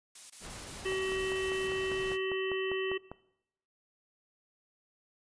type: noise bursts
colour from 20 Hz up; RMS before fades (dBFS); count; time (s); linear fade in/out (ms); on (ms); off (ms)
blue; -46; 9; 0.15-1.676; 5; 150; 22
type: noise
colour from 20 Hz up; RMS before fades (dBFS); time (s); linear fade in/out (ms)
pink; -45; 0.4-2.18; 50
type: harmonic tone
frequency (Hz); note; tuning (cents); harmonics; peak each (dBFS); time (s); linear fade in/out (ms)
380; F#4; +46; 1 / 3 / 5 / 7 / 8; -31 / -44 / -40 / -41 / -43; 0.85-2.98; 10
type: click train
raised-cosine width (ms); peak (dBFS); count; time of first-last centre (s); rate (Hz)
1; -27; 12; 0.92-3.116; 5.01
effects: noise-tail reverb RT60 0.8 s tail -20 dB re dry + resampled to 22050 Hz